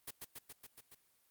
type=noise with echo; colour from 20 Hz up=white; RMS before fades=-44 dBFS; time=0.07-0.11 s; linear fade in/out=10 ms; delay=140 ms; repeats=6; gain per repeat=-2 dB; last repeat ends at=0.95 s; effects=white hiss -73 dBFS RMS until 1.3 s + Opus 32 kbps